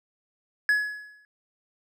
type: tone with exponential decay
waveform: triangle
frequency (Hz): 1690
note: G#6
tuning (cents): +30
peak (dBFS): -15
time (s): 0.69-1.25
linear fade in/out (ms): 1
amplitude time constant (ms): 120
effects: none